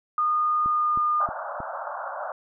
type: tone with pitch glide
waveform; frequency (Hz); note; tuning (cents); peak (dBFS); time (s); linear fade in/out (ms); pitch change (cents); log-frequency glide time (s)
sine; 1224 to 1214.8; D#6 to D#6; -29 to -42; -20; 0.18-1.26; 2; -13; 0.64-0.98
type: click train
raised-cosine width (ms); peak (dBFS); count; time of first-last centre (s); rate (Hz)
3; -25; 4; 0.66-1.603; 3.18
type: band-pass noise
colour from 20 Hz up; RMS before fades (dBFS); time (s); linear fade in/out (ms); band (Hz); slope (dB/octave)
pink; -33; 1.2-2.32; 2; 560 to 1500; 96
effects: none